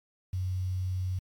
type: tone with quantisation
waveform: sine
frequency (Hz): 92.5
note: F#2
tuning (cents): 0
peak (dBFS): -28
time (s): 0.33-1.19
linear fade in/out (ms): 5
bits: 9
effects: MP3 96 kbps